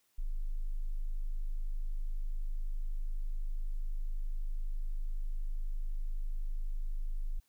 sine tone, 26 Hz, G#0, 3 cents sharp, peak -31 dBFS, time 0.18-7.4 s, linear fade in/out 10 ms, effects white hiss -74 dBFS RMS until 7.48 s

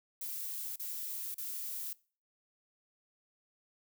violet noise bursts, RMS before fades -40 dBFS, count 3, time 0.21-1.93 s, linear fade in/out 5 ms, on 550 ms, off 35 ms, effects noise-tail reverb RT60 0.4 s tail -22 dB re dry

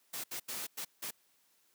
white noise bursts at uneven times, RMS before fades -40 dBFS, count 5, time 0.13-0.24 / 0.31-0.4 / 0.48-0.67 / 0.77-0.85 / 1.02-1.11 s, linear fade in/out 10 ms, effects white hiss -71 dBFS RMS until 1.74 s + high-pass 150 Hz 12 dB/octave

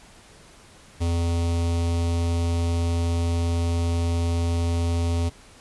square tone with notch filter, 84.8 Hz, E2, 50 cents sharp, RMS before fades -23 dBFS, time 1-5.3 s, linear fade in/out 20 ms, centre 1600 Hz, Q 1.1, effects pink hiss -50 dBFS RMS until 5.6 s + resampled to 24000 Hz

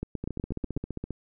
two click trains, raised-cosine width 3 ms, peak -20 / -18 dBFS, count 14 / 7, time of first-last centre 0.24-1.107 / 0.03-0.766 s, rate 15 / 8.15 Hz, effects none

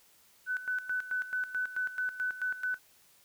sine tone with tremolo, 1502 Hz, F#6, 26 cents sharp, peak -29 dBFS, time 0.46-2.79 s, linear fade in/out 50 ms, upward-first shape square, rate 4.6 Hz, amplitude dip 75%, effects white hiss -63 dBFS RMS until 3.24 s

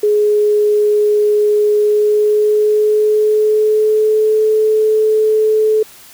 sine tone with pitch glide, 419 to 433 Hz, G#4 to A4, +15 to -28 cents, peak -9 dBFS, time 0.03-5.83 s, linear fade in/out 5 ms, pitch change +57 cents, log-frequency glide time 1.74-4.42 s, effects white hiss -40 dBFS RMS until 6.13 s

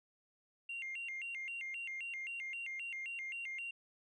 sine tone with vibrato, 2417 Hz, D7, 49 cents sharp, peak -39 dBFS, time 0.69-3.71 s, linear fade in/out 5 ms, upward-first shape square, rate 3.8 Hz, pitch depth 230 cents each way, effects tanh soft clip ceiling -37 dBFS

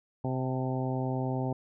harmonic tone with a mistuned harmonic, 130 Hz, C3, 11 cents flat, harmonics 1 / 2 / 3 / 4 / 5 / 6 / 7, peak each -31 / -34 / -38 / -40 / -40 / -40 / -42 dBFS, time 0.24-1.53 s, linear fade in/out 5 ms, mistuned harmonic 7, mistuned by -38 cents, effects none

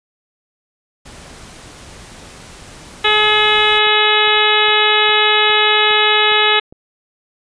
pink noise, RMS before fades -37 dBFS, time 1.05-3.79 s, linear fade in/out 10 ms
harmonic tone, 424.7 Hz, G#4, 39 cents sharp, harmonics 1 / 2 / 3 / 4 / 5 / 6 / 7 / 8 / 9, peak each -19 / -19 / -19 / -19 / -19 / -19 / -19 / -19 / -19 dBFS, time 3.04-6.6 s, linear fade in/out 10 ms
click train, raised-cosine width 2 ms, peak -26 dBFS, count 9, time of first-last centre 3.46-6.725 s, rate 2.45 Hz
brown noise with exponential growth, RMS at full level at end -35 dBFS, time 4.29-4.39 s, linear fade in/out 2 ms, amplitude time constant 20 ms
effects resampled to 22050 Hz

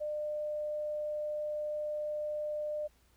sine tone, 601 Hz, D5, 40 cents sharp, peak -33 dBFS, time 0-2.88 s, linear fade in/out 20 ms, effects added 60 Hz sine -67 dBFS peak until 3.16 s + pink hiss -69 dBFS RMS until 3.16 s

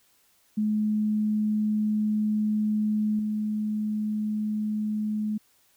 sine tone with level steps, 212.9 Hz, G#3, 43 cents sharp, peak -22 / -25 dBFS, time 0.57-5.38 s, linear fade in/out 10 ms, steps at 3.19 s, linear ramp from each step 2 ms, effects white hiss -64 dBFS RMS until 5.76 s

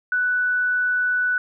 sine tone, 1486 Hz, F#6, 7 cents sharp, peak -18 dBFS, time 0.12-1.38 s, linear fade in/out 2 ms, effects none

